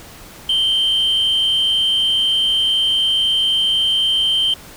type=tone pair together; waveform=sine; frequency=2906 / 3124 Hz; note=F#7 / G7; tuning=-32 / -7 cents; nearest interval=minor second; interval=125 cents; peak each=-24 / -12 dBFS; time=0.49-4.54 s; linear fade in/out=5 ms; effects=tanh soft clip ceiling -11 dBFS + pink hiss -39 dBFS RMS until 4.76 s